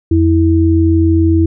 sine tone pair together, 86.4 / 326.2 Hz, F2 / E4, -18 / -18 cents, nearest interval octave + major seventh, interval 2300 cents, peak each -10 dBFS, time 0.11-1.46 s, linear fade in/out 5 ms, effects none

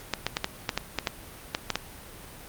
clicks, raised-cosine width 0.2 ms, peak -8 dBFS, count 11, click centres 0.137 / 0.266 / 0.369 / 0.444 / 0.692 / 0.776 / 0.987 / 1.072 / 1.549 / 1.703 / 1.756 s, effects pink hiss -45 dBFS RMS until 2.48 s + Opus 48 kbps

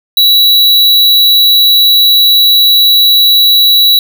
square tone, 3922 Hz, B7, 13 cents flat, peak -4 dBFS, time 0.17-3.99 s, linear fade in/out 2 ms, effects none

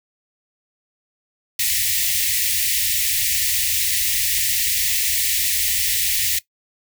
white band-stop noise, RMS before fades -20 dBFS, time 1.59-6.39 s, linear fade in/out 5 ms, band 110 to 1800 Hz, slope 96 dB/octave, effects noise-tail reverb RT60 0.1 s tail -18 dB re dry

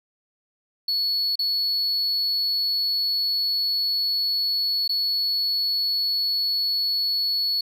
sine tone with dropouts, 4400 Hz, C#8, 14 cents flat, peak -18 dBFS, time 0.88-7.61 s, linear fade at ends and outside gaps 5 ms, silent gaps 1.356-1.391 / 4.878-4.892 s, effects tanh soft clip ceiling -20 dBFS + 9-bit

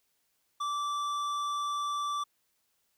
sine tone with tanh clipping, 1165 Hz, D6, 14 cents flat, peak -32 dBFS, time 0.6-2.24 s, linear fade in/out 10 ms, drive 13 dB, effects white hiss -75 dBFS RMS until 2.97 s

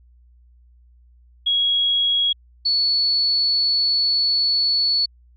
sine tone pair in turn, 3314 / 4424 Hz, G#7 / C#8, -4 / -4 cents, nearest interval perfect fourth, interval 500 cents, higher second, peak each -16 dBFS, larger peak neither, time 1.46-2.33 / 2.65-5.06 s, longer second, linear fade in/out 10 ms, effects added 60 Hz sine -49 dBFS peak until 5.36 s

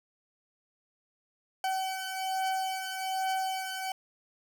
40% pulse beating tone pair, 760 / 761.2 Hz, F#5 / F#5, +46 / +49 cents, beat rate 1.2 Hz, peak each -31 / -35 dBFS, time 1.64-3.92 s, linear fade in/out 2 ms, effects none

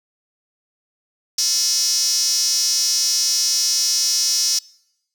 square tone with high-pass filter, 196 Hz, G3, in tune, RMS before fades -19 dBFS, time 1.38-4.59 s, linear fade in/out 5 ms, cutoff 5400 Hz, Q 6.7, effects noise-tail reverb RT60 0.9 s tail -26 dB re dry

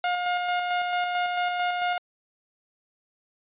sawtooth tone with tremolo, 713 Hz, F5, 36 cents sharp, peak -19 dBFS, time 0.04-1.98 s, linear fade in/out 2 ms, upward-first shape square, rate 4.5 Hz, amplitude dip 30%, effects resampled to 8000 Hz

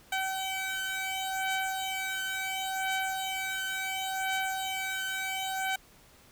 15% pulse beating tone pair, 764 / 764.71 Hz, G5 / G5, -45 / -43 cents, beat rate 0.71 Hz, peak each -29 / -26 dBFS, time 0.12-5.76 s, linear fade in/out 5 ms, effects pink hiss -58 dBFS RMS until 6.31 s

